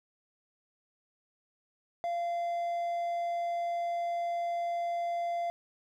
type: tone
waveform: triangle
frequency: 689 Hz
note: F5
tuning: 24 cents flat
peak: -28 dBFS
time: 2.04-5.5 s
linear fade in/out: 0 ms
effects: none